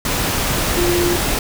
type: tone in noise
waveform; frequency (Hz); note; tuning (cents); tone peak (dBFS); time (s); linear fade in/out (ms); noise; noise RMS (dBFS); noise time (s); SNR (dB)
sine; 349.2; F4; 0; -16; 0.77-1.16; 2; pink; -19; 0.05-1.39; 0
effects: none